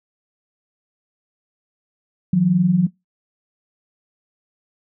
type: tone pair together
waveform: sine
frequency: 160.2 / 181.63 Hz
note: E3 / F#3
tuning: -49 / -32 cents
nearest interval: major second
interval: 217 cents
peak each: -20 / -13 dBFS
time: 2.33-2.87 s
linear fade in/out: 5 ms
effects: noise-tail reverb RT60 0.2 s tail -22 dB re dry